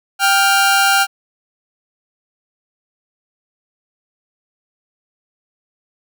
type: tone pair together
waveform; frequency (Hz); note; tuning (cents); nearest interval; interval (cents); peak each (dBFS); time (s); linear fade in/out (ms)
sawtooth; 785.7 / 1400; G5 / F6; +4 / +4; minor seventh; 1000; -10; 0.19-1.07; 50
effects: none